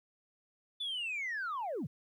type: linear sweep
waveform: sine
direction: down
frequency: 3520 to 102.4 Hz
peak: -33 dBFS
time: 0.8-1.87 s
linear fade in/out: 10 ms
effects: tanh soft clip ceiling -32 dBFS + 12-bit